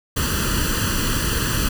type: noise with comb filter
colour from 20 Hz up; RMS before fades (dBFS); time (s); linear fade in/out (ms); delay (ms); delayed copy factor
pink; -21; 0.16-1.69; 10; 0.67; +0.85
effects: none